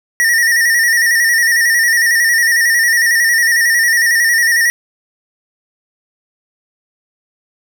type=tone with vibrato; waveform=square; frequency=1864.7 Hz; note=A#6; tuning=in tune; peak=-10 dBFS; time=0.2-4.7 s; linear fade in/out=0 ms; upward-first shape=square; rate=11 Hz; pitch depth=51 cents each way; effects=none